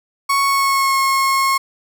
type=tone with pitch glide; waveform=35% pulse; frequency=1108.7 to 1084 Hz; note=C#6 to C#6; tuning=0 to -39 cents; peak=-12 dBFS; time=0.29-1.58 s; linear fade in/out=10 ms; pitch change=-39 cents; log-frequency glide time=0.44-0.97 s; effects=none